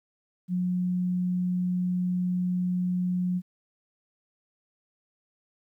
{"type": "tone", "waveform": "sine", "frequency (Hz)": 180.4, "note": "F#3", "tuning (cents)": -44, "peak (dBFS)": -24, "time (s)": [0.48, 3.42], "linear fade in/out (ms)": 50, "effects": ["11-bit"]}